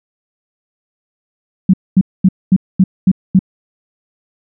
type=tone bursts; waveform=sine; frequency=187.9 Hz; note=F#3; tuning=27 cents sharp; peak=-4 dBFS; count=7; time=1.69-3.392 s; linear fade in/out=5 ms; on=46 ms; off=230 ms; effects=none